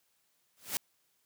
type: noise with exponential growth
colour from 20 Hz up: white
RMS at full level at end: -29 dBFS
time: 0.57-0.77 s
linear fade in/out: 1 ms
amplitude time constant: 43 ms
effects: white hiss -74 dBFS RMS until 1.25 s + high-pass 80 Hz 12 dB/octave